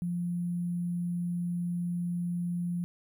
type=tone with sample-and-hold; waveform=sine; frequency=174.61 Hz; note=F3; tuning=in tune; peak=-29 dBFS; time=0.02-2.84 s; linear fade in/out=0 ms; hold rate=11025 Hz; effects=none